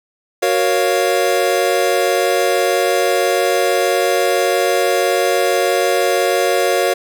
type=chord; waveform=square; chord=Gb major seventh; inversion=none; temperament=equal with one note detuned; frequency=370 / 468.3 / 554.4 / 698.5 Hz; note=Gb4 / Bb4 / Db5 / F5; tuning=0 / +8 / 0 / 0 cents; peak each=-20 / -20 / -19 / -20 dBFS; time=0.42-6.94 s; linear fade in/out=10 ms; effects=none